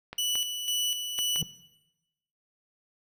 clicks, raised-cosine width 0.3 ms, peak -22 dBFS, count 4, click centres 0.13 / 0.355 / 1.189 / 1.36 s
sawtooth tone with tremolo, 2960 Hz, F#7, in tune, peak -23 dBFS, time 0.18-1.42 s, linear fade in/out 5 ms, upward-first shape square, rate 2 Hz, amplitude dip 55%
triangle tone with exponential growth, 158.8 Hz, D#3, 36 cents sharp, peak -24 dBFS, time 1.36-1.43 s, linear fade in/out 2 ms, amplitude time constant 15 ms
effects noise-tail reverb RT60 1.0 s tail -17 dB re dry

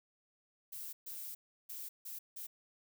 violet noise bursts at uneven times, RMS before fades -45 dBFS, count 5, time 0.72-0.93 / 1.06-1.35 / 1.69-1.89 / 2.05-2.19 / 2.36-2.47 s, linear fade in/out 10 ms, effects none

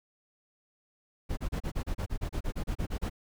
brown noise bursts, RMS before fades -31 dBFS, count 16, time 1.29-3.098 s, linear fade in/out 20 ms, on 83 ms, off 32 ms, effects none

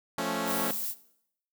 10% pulse chord, F augmented, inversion none, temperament equal, 174.61 / 220 / 277.2 Hz, F3 / A3 / C#4, 0 / 0 / 0 cents, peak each -27 / -25 / -24 dBFS, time 0.18-0.71 s, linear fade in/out 2 ms
violet noise, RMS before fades -33 dBFS, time 0.45-0.95 s, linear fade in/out 50 ms
effects noise-tail reverb RT60 0.7 s tail -17 dB re dry

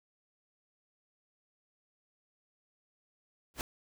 pink noise with exponential growth, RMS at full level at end -31 dBFS, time 3.54-3.61 s, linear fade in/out 0 ms, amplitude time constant 15 ms, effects none

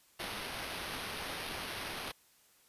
violet noise with sample-and-hold, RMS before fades -41 dBFS, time 0.19-2.12 s, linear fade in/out 10 ms, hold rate 7350 Hz, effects white hiss -66 dBFS RMS until 2.68 s + resampled to 32000 Hz

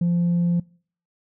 triangle tone with tanh clipping, 173.1 Hz, F3, 15 cents flat, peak -18 dBFS, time 0.01-0.6 s, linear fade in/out 5 ms, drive 6 dB, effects noise-tail reverb RT60 0.5 s tail -25 dB re dry

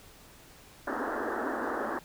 pink band-pass noise, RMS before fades -33 dBFS, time 0.87-1.99 s, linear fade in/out 5 ms, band 230 to 1800 Hz, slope 96 dB/octave, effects pink hiss -54 dBFS RMS until 2.04 s

